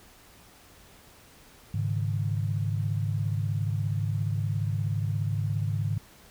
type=chord; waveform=sine; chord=Ab suspended fourth; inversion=none; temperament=equal; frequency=103.83 / 138.59 / 155.56 Hz; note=Ab2 / Db3 / Eb3; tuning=0 / 0 / 0 cents; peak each=-27 / -32 / -33 dBFS; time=1.74-5.98 s; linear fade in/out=5 ms; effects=pink hiss -54 dBFS RMS until 6.3 s